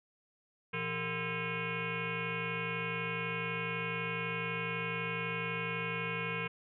sine tone with frequency modulation, 1322 Hz, E6, 5 cents sharp, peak -33 dBFS, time 0.73-6.48 s, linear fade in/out 10 ms, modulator 288 Hz, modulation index 4.9, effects none

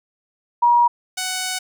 sine / 5% pulse tone pair in turn, 955 / 743.9 Hz, A#5 / F#5, +42 / +9 cents, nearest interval major third, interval 433 cents, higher first, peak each -11 dBFS, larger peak neither, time 0.62-0.88 / 1.17-1.59 s, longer second, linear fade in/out 10 ms, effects none

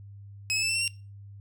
20% pulse tone with pitch steps, 2559 / 2598 / 2637 / 2677 / 2717 / 2759 Hz, D#7 / E7 / E7 / E7 / F7 / F7, +48 / -26 / 0 / +26 / -48 / -22 cents, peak -20 dBFS, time 0.5-0.878 s, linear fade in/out 0 ms, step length 63 ms, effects noise-tail reverb RT60 0.3 s tail -20 dB re dry + added 100 Hz sine -43 dBFS peak until 1.4 s

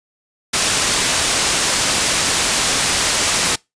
white low-pass noise, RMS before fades -17 dBFS, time 0.53-3.56 s, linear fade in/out 10 ms, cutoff 8900 Hz, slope 12 dB/octave, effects noise-tail reverb RT60 0.2 s tail -24 dB re dry + resampled to 22050 Hz

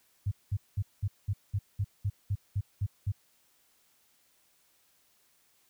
sine tone bursts, 100 Hz, G2, 35 cents sharp, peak -26 dBFS, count 12, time 0.26-3.12 s, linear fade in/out 10 ms, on 55 ms, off 200 ms, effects white hiss -68 dBFS RMS until 5.69 s

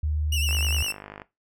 sine tone with pitch glide, 75.9 to 75.38 Hz, D#2 to D2, -42 to +46 cents, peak -23 dBFS, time 0.03-0.83 s, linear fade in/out 5 ms, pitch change -12 cents, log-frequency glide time 0.3-0.42 s
sawtooth tone with vibrato, 2792 Hz, F7, 1 cent flat, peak -23 dBFS, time 0.32-0.92 s, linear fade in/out 5 ms, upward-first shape sine, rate 10 Hz, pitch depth 92 cents each way
click train, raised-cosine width 0.5 ms, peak -23 dBFS, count 38, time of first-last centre 0.49-1.218 s, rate 50.8 Hz
effects noise-tail reverb RT60 0.2 s tail -17 dB re dry

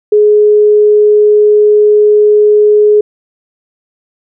sine tone, 420 Hz, G#4, 19 cents sharp, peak -3 dBFS, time 0.12-3.01 s, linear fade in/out 5 ms, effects none

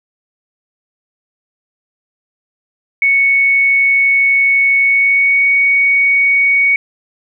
sine tone with pitch glide, 2217 to 2235 Hz, C#7 to C#7, 0 to +14 cents, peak -8 dBFS, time 3.02-6.76 s, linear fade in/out 2 ms, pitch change +14 cents, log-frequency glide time 4.8-5.48 s, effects none

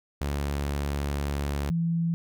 sawtooth / sine tone pair in turn, 71.3 / 167.25 Hz, C#2 / E3, +49 / +25 cents, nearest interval octave + minor third, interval 1476 cents, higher second, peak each -23 dBFS, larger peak neither, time 0.21-1.7 / 1.7-2.14 s, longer first, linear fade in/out 0 ms, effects none

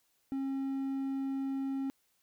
triangle tone, 270.4 Hz, C#4, 43 cents flat, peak -30 dBFS, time 0.32-1.9 s, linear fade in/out 0 ms, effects white hiss -74 dBFS RMS until 2.22 s

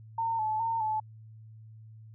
sine tone with vibrato, 888 Hz, A5, 16 cents sharp, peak -27 dBFS, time 0.18-1 s, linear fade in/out 5 ms, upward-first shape square, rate 2.4 Hz, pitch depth 43 cents each way, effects added 110 Hz sine -47 dBFS peak until 2.14 s

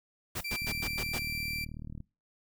pink noise bursts, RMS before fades -36 dBFS, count 6, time 0.35-1.191 s, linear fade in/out 10 ms, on 61 ms, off 95 ms
violet noise with exponential decay, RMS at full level -37 dBFS, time 0.37-0.55 s, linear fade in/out 0 ms, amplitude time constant 39 ms
30% pulse tone, 2349 Hz, D7, in tune, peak -32 dBFS, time 0.44-1.65 s, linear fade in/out 10 ms
click train, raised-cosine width 5 ms, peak -30 dBFS, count 54, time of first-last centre 0.62-2.004 s, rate 38.3 Hz
effects noise-tail reverb RT60 0.3 s tail -24 dB re dry

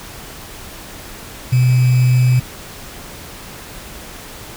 sine tone with sample-and-hold, 125.9 Hz, B2, 34 cents sharp, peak -9 dBFS, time 1.52-2.4 s, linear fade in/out 10 ms, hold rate 2450 Hz, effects pink hiss -34 dBFS RMS until 4.56 s

